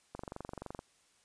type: click train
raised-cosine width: 1 ms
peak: -27 dBFS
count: 16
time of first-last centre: 0.15-0.791 s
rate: 23.4 Hz
effects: white hiss -69 dBFS RMS until 1.24 s + resampled to 22050 Hz